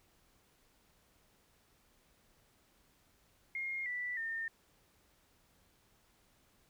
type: tone with pitch steps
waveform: sine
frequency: 2135 / 1969.1 / 1816.2 Hz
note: C7 / B6 / A#6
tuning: +34 / -6 / -46 cents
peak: -36 dBFS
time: 3.55-4.48 s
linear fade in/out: 2 ms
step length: 310 ms
effects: pink hiss -70 dBFS RMS until 6.69 s